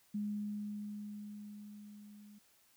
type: tone with level ramp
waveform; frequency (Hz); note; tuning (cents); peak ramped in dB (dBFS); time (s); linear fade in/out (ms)
sine; 207.7; G#3; 0; -34 to -54; 0.14-2.39; 10
effects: white hiss -69 dBFS RMS until 2.76 s